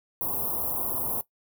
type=band-stop noise; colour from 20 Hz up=white; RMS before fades=-29 dBFS; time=0.21-1.21 s; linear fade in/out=0 ms; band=1100 to 11000 Hz; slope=48 dB/octave; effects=noise-tail reverb RT60 0.1 s tail -17 dB re dry